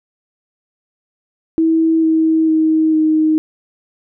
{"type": "tone with pitch steps", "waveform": "sine", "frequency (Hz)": [324, 320.1, 316.2, 312.4], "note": ["E4", "D#4", "D#4", "D#4"], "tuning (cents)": [-30, 49, 28, 7], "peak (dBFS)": -10, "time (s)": [1.58, 3.38], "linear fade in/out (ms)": 0, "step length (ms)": 450, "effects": []}